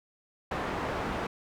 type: low-pass noise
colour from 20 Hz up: white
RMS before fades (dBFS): -33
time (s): 0.51-1.27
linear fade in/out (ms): 5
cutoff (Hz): 1100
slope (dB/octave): 12
effects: none